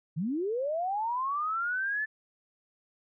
sine linear sweep, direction up, 140 to 1760 Hz, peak -28 dBFS, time 0.16-2.06 s, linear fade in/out 20 ms, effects none

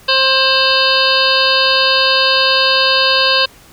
harmonic tone with a mistuned harmonic, 530 Hz, C5, 22 cents sharp, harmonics 1 / 2 / 3 / 5 / 6 / 7 / 8 / 9, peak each -18 / -18 / -18 / -18 / -18 / -18 / -18 / -18 dBFS, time 0.08-3.46 s, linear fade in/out 10 ms, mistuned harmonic 6, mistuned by -91 cents, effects pink hiss -43 dBFS RMS until 3.72 s

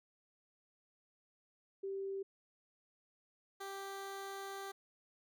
sine / 15% pulse tone pair in turn, 390.2 / 392.2 Hz, G4 / G4, -8 / +1 cents, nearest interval unison, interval 9 cents, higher second, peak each -38 / -37 dBFS, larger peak second, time 1.83-2.23 / 3.6-4.72 s, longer second, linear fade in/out 10 ms, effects none

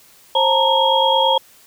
sine tone cluster, 533 / 888 / 937 / 3281 Hz, C5 / A5 / A#5 / G#7, +32 / +16 / +9 / -22 cents, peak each -18 dBFS, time 0.35-1.38 s, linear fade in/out 5 ms, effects white hiss -49 dBFS RMS until 1.66 s

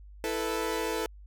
sawtooth chord, E suspended fourth, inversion none, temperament equal, 329.6 / 440 / 493.9 Hz, E4 / A4 / B4, 0 / 0 / 0 cents, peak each -31 / -28 / -31 dBFS, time 0.24-1.06 s, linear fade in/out 0 ms, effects added 50 Hz sine -46 dBFS peak until 1.26 s

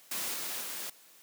white noise with level steps, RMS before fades -35 / -37 / -39 dBFS, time 0.11-0.9 s, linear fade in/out 5 ms, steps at 0.34 / 0.61 s, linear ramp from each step 2 ms, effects white hiss -58 dBFS RMS until 1.22 s + high-pass 200 Hz 12 dB/octave

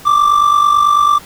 triangle tone with amplitude modulation, 1174.7 Hz, D6, in tune, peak -3 dBFS, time 0.05-1.19 s, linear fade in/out 20 ms, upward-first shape sine, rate 49.1 Hz, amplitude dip 65%, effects pink hiss -37 dBFS RMS until 1.25 s

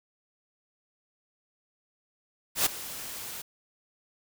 white noise with ADSR envelope, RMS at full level -22 dBFS, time 2.55-3.42 s, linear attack 110 ms, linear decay 10 ms, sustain -17 dB, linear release 6 ms, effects none

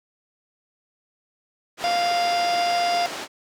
pink band-pass noise, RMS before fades -33 dBFS, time 1.77-3.28 s, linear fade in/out 50 ms, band 370 to 6300 Hz, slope 12 dB/octave
harmonic tone, 698.5 Hz, F5, in tune, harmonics 1 / 2 / 3 / 4 / 5 / 7 / 8, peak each -20 / -35 / -33 / -35 / -36 / -32 / -40 dBFS, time 1.84-3.06 s, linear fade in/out 0 ms
effects none

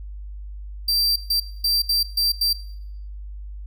45% pulse tone bursts at uneven times, 4699 Hz, D8, in tune, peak -17 dBFS, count 6, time 0.88-1.16 / 1.3-1.4 / 1.64-1.82 / 1.89-2.03 / 2.17-2.32 / 2.41-2.53 s, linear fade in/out 5 ms, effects noise-tail reverb RT60 0.7 s tail -17 dB re dry + added 50 Hz sine -32 dBFS peak until 3.66 s

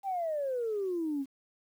sine exponential sweep, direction down, 807 to 263.8 Hz, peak -29 dBFS, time 0.03-1.26 s, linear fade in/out 50 ms, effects tanh soft clip ceiling -25 dBFS + 10-bit

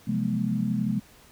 sine tone cluster, 130.7 / 173.6 / 184.5 / 211 / 243.3 Hz, C3 / F3 / F#3 / G#3 / B3, -1 / -10 / -5 / +28 / -26 cents, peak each -31 / -32 / -35 / -26 / -32 dBFS, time 0.07-1 s, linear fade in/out 10 ms, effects pink hiss -54 dBFS RMS until 1.31 s

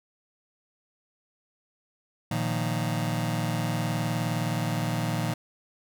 sawtooth chord, Bb suspended fourth, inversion none, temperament just, 116.54 / 155.39 / 174.81 Hz, Bb2 / Eb3 / F3, 0 / -2 / +2 cents, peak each -25 / -26 / -28 dBFS, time 2.31-5.34 s, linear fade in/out 5 ms, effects none

